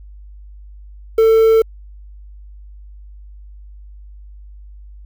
triangle tone with quantisation, 446.4 Hz, A4, 25 cents sharp, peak -6 dBFS, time 1.18-1.62 s, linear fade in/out 5 ms, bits 6, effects added 50 Hz sine -35 dBFS peak until 5.05 s

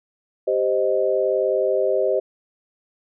sine chord, C minor, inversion second, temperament equal, 392 / 523.3 / 622.3 Hz, G4 / C5 / Eb5, 0 / 0 / 0 cents, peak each -22 / -21 / -22 dBFS, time 0.47-2.2 s, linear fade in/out 10 ms, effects none

